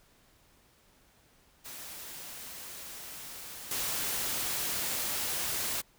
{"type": "noise with level steps", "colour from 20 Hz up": "white", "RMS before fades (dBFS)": [-44, -33], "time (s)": [1.64, 5.82], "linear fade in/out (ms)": 20, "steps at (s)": 3.71, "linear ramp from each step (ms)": 2, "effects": ["pink hiss -64 dBFS RMS until 5.98 s"]}